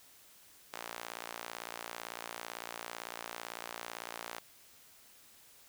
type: tone with high-pass filter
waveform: sawtooth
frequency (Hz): 57.9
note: A#1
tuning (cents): -11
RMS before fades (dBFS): -45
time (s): 0.73-4.39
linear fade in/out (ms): 0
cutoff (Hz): 790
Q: 0.81
effects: white hiss -60 dBFS RMS until 5.68 s